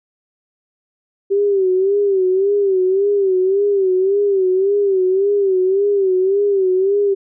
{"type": "tone with vibrato", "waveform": "sine", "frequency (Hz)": 388.2, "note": "G4", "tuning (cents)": -17, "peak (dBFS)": -12, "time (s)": [1.3, 7.15], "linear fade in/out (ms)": 20, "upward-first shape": "sine", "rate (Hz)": 1.8, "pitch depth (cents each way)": 90, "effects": []}